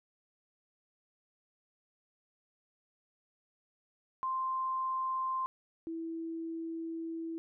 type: tone pair in turn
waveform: sine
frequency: 1046 / 328.3 Hz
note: C6 / E4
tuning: -1 / -7 cents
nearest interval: octave + minor sixth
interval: 2006 cents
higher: first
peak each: -31 / -36 dBFS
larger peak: first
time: 4.23-5.46 / 5.87-7.38 s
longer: second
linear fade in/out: 0 ms
effects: none